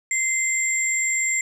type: tone pair together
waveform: sine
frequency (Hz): 2075 / 7394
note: C7 / A#8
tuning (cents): -15 / -15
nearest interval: octave + minor seventh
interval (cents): 2200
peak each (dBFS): -22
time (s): 0.11-1.41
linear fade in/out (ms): 2
effects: tanh soft clip ceiling -12 dBFS